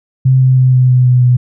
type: tone with pitch steps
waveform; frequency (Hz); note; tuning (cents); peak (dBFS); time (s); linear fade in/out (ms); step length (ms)
sine; 130.81 / 129.68 / 128.56 / 127.45 / 126.35 / 125.26 / 124.18; C3 / C3 / C3 / C3 / B2 / B2 / B2; 0 / -15 / -30 / -45 / +40 / +25 / +10; -5; 0.25-1.37; 10; 160
effects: none